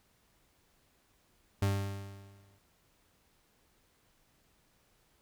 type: tone with exponential decay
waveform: 40% pulse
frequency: 99 Hz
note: G2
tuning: 18 cents sharp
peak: -25 dBFS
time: 1.62-2.59 s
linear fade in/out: 5 ms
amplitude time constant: 210 ms
effects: pink hiss -70 dBFS RMS until 5.21 s